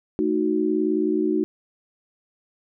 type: chord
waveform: sine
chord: D# diminished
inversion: second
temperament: equal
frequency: 220 / 311.1 / 370 Hz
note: A3 / D#4 / F#4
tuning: 0 / 0 / 0 cents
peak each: -27 / -22 / -23 dBFS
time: 0.19-1.44 s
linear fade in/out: 0 ms
effects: none